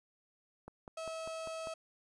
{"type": "click train", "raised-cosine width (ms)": 1, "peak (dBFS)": -33, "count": 6, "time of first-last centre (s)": [0.68, 1.672], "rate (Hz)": 5.04}
{"type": "tone", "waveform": "35% pulse", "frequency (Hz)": 647, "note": "E5", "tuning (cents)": -32, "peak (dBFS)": -38, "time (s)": [0.97, 1.74], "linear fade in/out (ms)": 5}
{"effects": ["resampled to 24000 Hz", "11-bit"]}